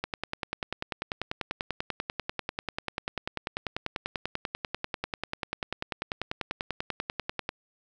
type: click train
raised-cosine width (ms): 0.3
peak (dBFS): -14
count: 77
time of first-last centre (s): 0.04-7.491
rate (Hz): 10.2
effects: none